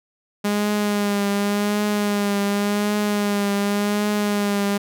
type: tone with vibrato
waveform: sawtooth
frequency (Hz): 204.8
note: G#3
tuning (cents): -24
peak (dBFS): -15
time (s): 0.44-4.78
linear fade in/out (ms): 10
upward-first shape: triangle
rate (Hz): 0.89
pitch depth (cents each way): 35
effects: none